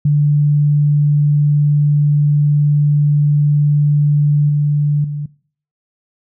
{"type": "tone with level steps", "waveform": "sine", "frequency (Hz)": 146.83, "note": "D3", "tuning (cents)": 0, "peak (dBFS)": [-9, -11, -19], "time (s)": [0.05, 5.26], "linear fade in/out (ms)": 5, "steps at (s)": [4.49, 5.04], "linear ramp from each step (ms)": 5, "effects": ["noise-tail reverb RT60 0.5 s tail -22 dB re dry"]}